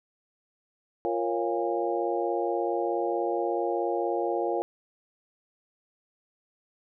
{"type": "harmonic tone with a mistuned harmonic", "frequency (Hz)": 116.6, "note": "A#2", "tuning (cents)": 1, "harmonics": [3, 4, 5, 6, 7], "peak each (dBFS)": [-30, -31, -32, -33, -33], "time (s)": [1.05, 4.62], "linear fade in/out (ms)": 0, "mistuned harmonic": 5, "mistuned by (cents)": -98, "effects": []}